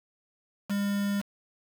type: tone with quantisation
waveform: triangle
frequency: 201.5 Hz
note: G3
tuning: 48 cents sharp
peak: -24 dBFS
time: 0.69-1.22 s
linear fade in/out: 20 ms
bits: 6
effects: none